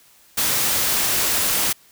white noise, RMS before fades -20 dBFS, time 0.37-1.73 s, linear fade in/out 10 ms, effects white hiss -53 dBFS RMS until 1.91 s

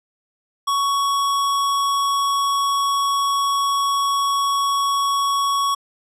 square tone, 1116 Hz, C#6, 11 cents sharp, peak -18 dBFS, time 0.67-5.75 s, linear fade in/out 10 ms, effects low-pass 11000 Hz 12 dB/octave

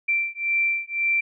sine beating tone pair, 2349 / 2350.9 Hz, D7 / D7, 0 / +1 cents, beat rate 1.9 Hz, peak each -24 dBFS, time 0.08-1.21 s, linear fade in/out 10 ms, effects none

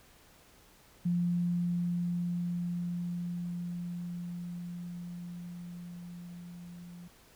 sine tone with level ramp, 174.61 Hz, F3, in tune, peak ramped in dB -26 to -45 dBFS, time 1.05-7.08 s, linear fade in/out 10 ms, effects pink hiss -60 dBFS RMS until 7.35 s

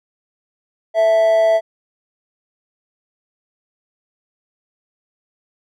triangle tone with amplitude modulation, 659.3 Hz, E5, in tune, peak -7 dBFS, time 0.94-1.61 s, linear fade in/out 50 ms, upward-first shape sine, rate 216 Hz, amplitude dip 40%, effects none

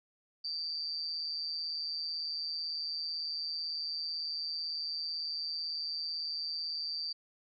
sine tone with amplitude modulation, 4676 Hz, D8, 8 cents flat, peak -31 dBFS, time 0.44-7.13 s, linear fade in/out 10 ms, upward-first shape sine, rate 158 Hz, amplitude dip 75%, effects none

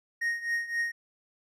triangle tone with tremolo, 1864.7 Hz, A#6, in tune, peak -23 dBFS, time 0.21-0.92 s, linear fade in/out 10 ms, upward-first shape triangle, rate 3.8 Hz, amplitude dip 85%, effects resampled to 32000 Hz

